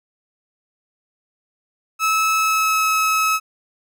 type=tone with pitch glide; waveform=30% pulse; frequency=1299 to 1289.3 Hz; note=E6 to E6; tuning=-26 to -39 cents; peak=-13 dBFS; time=1.99-3.4 s; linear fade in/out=50 ms; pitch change=-13 cents; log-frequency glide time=2.35-2.88 s; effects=none